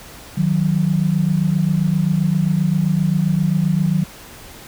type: tone pair together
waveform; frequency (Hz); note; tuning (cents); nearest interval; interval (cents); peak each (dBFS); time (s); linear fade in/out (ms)
sine; 155.56 / 183.15; D#3 / F#3; 0 / -17; minor third; 283; -17; 0.37-4.04; 10
effects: pink hiss -39 dBFS RMS until 4.67 s